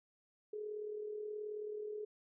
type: tone with amplitude modulation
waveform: sine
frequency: 422.4 Hz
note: G#4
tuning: 29 cents sharp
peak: -38 dBFS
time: 0.53-2.05 s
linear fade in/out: 5 ms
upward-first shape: sine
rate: 38.7 Hz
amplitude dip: 50%
effects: none